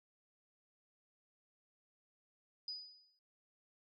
sine tone with exponential decay, 4958 Hz, D#8, 7 cents flat, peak -38 dBFS, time 2.68-3.19 s, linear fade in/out 2 ms, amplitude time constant 110 ms, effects MP3 96 kbps

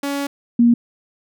sawtooth / sine tone pair in turn, 281.5 / 236.7 Hz, C#4 / A#3, +27 / +27 cents, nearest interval minor third, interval 300 cents, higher first, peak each -17 / -9 dBFS, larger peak second, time 0.03-0.27 / 0.59-0.74 s, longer first, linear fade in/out 5 ms, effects none

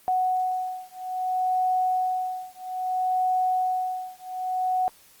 sine beating tone pair, 740 / 740.61 Hz, F#5 / F#5, 0 / +1 cents, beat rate 0.61 Hz, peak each -26 dBFS, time 0.08-4.88 s, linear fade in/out 0 ms, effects white hiss -55 dBFS RMS until 5.2 s + Opus 32 kbps

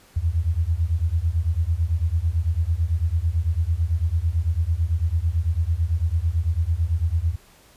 sine beating tone pair, 78.5 / 87.5 Hz, D#2 / F2, +16 / +4 cents, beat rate 9 Hz, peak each -22 / -22 dBFS, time 0.16-7.36 s, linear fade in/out 10 ms, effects pink hiss -53 dBFS RMS until 7.76 s + resampled to 32000 Hz

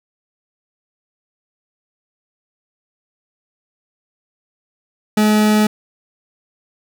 40% pulse tone, 212.8 Hz, G#3, 42 cents sharp, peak -10 dBFS, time 5.17-5.67 s, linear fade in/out 5 ms, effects none

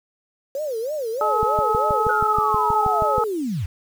sine tone with vibrato, 523.3 Hz, C5, in tune, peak -23 dBFS, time 0.55-2.11 s, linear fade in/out 2 ms, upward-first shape sine, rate 3.2 Hz, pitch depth 290 cents each way
harmonic tone, 427.2 Hz, G#4, 49 cents sharp, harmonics 1 / 2 / 3, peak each -26 / -22 / -21 dBFS, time 1.21-3.24 s, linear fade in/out 2 ms
click train, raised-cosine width 5 ms, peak -16 dBFS, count 12, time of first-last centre 1.43-3.182 s, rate 6.28 Hz
sine linear sweep, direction down, 1474 to 72.2 Hz, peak -22 dBFS, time 2.09-3.66 s, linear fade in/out 5 ms
effects 7-bit

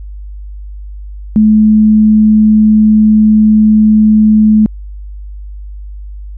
sine tone, 215 Hz, A3, 40 cents flat, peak -3 dBFS, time 1.36-4.66 s, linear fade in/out 0 ms, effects added 50 Hz sine -23 dBFS peak until 6.37 s

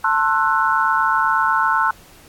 sine chord, F# half-diminished seventh, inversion first, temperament just, 888 / 1065.6 / 1332 / 1480 Hz, A5 / C6 / E6 / F#6, +16 / +31 / +18 / 0 cents, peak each -20 dBFS, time 0.04-1.91 s, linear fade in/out 5 ms, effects pink hiss -47 dBFS RMS until 2.28 s + AAC 64 kbps

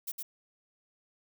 violet noise with echo, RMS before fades -36 dBFS, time 0.07-0.12 s, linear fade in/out 10 ms, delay 110 ms, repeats 1, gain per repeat -2 dB, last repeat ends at 0.23 s, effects none

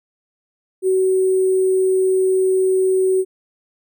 sine tone with sample-and-hold, 376.2 Hz, F#4, 29 cents sharp, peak -13 dBFS, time 0.82-3.25 s, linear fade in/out 50 ms, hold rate 8820 Hz, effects none

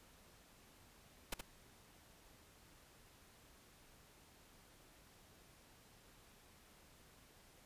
pink noise with echo, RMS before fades -40 dBFS, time 1.32-1.34 s, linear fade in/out 5 ms, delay 71 ms, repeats 1, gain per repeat -6 dB, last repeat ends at 1.411 s, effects pink hiss -65 dBFS RMS until 7.65 s + resampled to 32000 Hz

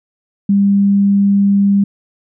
sine tone, 199.6 Hz, G3, 32 cents sharp, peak -8 dBFS, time 0.49-1.84 s, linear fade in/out 5 ms, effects none

